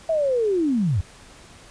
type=linear sweep; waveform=sine; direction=down; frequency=662 to 77.7 Hz; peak=-18 dBFS; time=0.09-1.01 s; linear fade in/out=5 ms; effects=pink hiss -47 dBFS RMS until 1.7 s + resampled to 22050 Hz